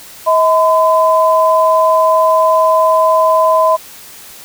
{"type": "tone pair together", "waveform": "sine", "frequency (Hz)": [639.4, 1015], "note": ["D#5", "B5"], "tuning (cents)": [47, 47], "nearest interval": "minor sixth", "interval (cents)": 800, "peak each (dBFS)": -10, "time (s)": [0.26, 3.77], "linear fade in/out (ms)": 20, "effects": ["white hiss -35 dBFS RMS until 4.44 s"]}